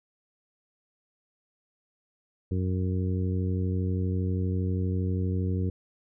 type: harmonic tone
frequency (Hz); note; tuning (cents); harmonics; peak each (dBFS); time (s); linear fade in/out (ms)
92.5; F#2; 0; 1 / 2 / 3 / 4 / 5; -26 / -32 / -36 / -38 / -40; 2.51-5.7; 5
effects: none